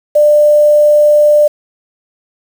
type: tone with quantisation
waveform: sine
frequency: 595 Hz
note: D5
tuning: 22 cents sharp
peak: -4 dBFS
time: 0.15-1.48 s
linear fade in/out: 10 ms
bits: 5
effects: none